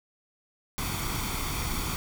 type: noise with comb filter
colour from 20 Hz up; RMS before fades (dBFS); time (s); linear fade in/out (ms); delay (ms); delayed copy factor
pink; -31; 0.78-1.96; 0; 0.88; +0.6
effects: none